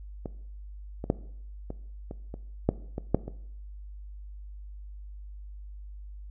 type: clicks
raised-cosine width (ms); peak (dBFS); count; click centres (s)
2; -20 / -21 / -9 / -22 / -24 / -25 / -8 / -19 / -7 / -23; 10; 0.258 / 1.041 / 1.101 / 1.704 / 2.111 / 2.341 / 2.69 / 2.981 / 3.146 / 3.28
effects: noise-tail reverb RT60 0.7 s tail -18 dB re dry + added 50 Hz sine -40 dBFS peak until 6.3 s